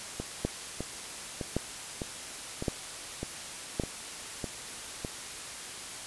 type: two click trains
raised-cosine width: 2 ms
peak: -14 / -20 dBFS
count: 4 / 9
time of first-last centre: 0.45-3.798 / 0.2-5.048 s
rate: 0.896 / 1.65 Hz
effects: white hiss -41 dBFS RMS until 6.06 s + resampled to 24000 Hz